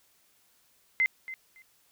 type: tone with echo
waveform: sine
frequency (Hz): 2070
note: C7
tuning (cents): -19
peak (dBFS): -21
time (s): 1-1.06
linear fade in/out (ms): 0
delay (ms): 280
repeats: 2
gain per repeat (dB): -15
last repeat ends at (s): 1.62
effects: white hiss -66 dBFS RMS until 1.91 s